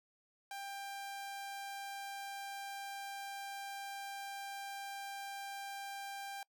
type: tone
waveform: sawtooth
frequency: 793 Hz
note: G5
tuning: 20 cents sharp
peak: -39 dBFS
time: 0.51-6.43 s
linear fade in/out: 2 ms
effects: noise-tail reverb RT60 0.1 s tail -26 dB re dry